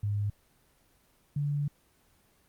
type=tone pair in turn; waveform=sine; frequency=102.7 / 144.74 Hz; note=G#2 / D3; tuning=-19 / -25 cents; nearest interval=tritone; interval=594 cents; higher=second; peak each=-27 dBFS; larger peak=neither; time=0.03-0.3 / 1.36-1.68 s; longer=second; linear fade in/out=5 ms; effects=pink hiss -66 dBFS RMS until 2.48 s + Opus 24 kbps